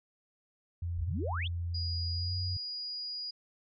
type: tone with pitch glide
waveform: sine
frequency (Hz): 86 to 92.17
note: F2 to F#2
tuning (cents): -26 to -6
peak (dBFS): -32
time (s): 0.82-2.57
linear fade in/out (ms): 5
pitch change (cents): +120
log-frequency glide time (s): 2.11-2.35
type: exponential sweep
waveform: sine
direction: up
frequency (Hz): 38.09 to 3729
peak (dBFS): -35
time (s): 0.97-1.48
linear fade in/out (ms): 10
type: tone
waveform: sine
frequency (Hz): 4888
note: D#8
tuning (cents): -32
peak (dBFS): -36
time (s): 1.74-3.31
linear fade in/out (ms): 10
effects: none